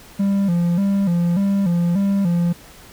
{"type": "tone with vibrato", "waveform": "triangle", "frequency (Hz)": 184.9, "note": "F#3", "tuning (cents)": -1, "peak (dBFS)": -13, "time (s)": [0.19, 2.53], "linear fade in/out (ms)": 10, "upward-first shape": "square", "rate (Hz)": 1.7, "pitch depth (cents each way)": 120, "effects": ["pink hiss -44 dBFS RMS until 2.92 s"]}